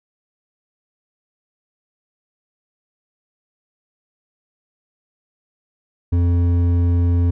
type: tone with hard clipping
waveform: sine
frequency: 86.9 Hz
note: F2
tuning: 8 cents flat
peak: -15 dBFS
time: 6.12-7.31 s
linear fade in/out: 10 ms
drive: 8 dB
effects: none